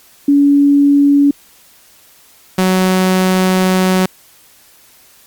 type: tone pair in turn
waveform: sine / sawtooth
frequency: 284.1 / 186.13 Hz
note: C#4 / F#3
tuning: +43 / +11 cents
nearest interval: perfect fifth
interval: 732 cents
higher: first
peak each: -6 dBFS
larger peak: neither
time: 0.28-1.31 / 2.58-4.06 s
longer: second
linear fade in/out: 5 ms
effects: white hiss -46 dBFS RMS until 5.26 s + Opus 48 kbps